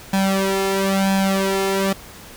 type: tone with flanger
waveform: sawtooth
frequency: 193.9 Hz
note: G3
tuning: 19 cents flat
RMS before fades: -19 dBFS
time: 0.13-1.93 s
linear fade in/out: 5 ms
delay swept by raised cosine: 1.2 to 2.3 ms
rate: 1 Hz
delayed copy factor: +0.95
effects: pink hiss -40 dBFS RMS until 2.36 s